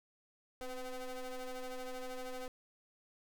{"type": "ring-modulated tone", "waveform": "35% pulse", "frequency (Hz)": 255.4, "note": "C4", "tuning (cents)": -42, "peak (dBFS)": -36, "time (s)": [0.61, 2.48], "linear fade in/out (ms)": 2, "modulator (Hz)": 249, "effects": []}